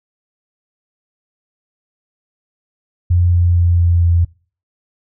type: tone with pitch steps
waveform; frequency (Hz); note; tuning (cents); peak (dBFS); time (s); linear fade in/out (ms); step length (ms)
sine; 87.9 / 87.29 / 86.69 / 86.09 / 85.5; F2 / F2 / F2 / F2 / F2; +12 / 0 / -12 / -24 / -36; -9; 3.1-4.25; 10; 230
effects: noise-tail reverb RT60 0.4 s tail -24 dB re dry